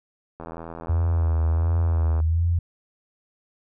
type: click train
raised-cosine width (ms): 1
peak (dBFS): -22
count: 150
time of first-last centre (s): 0.4-2.202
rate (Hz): 82.7
type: tone with vibrato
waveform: sine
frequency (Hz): 81.9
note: E2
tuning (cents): -11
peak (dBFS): -18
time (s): 0.89-2.59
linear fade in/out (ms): 5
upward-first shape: sine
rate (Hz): 1.4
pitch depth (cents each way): 79
effects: none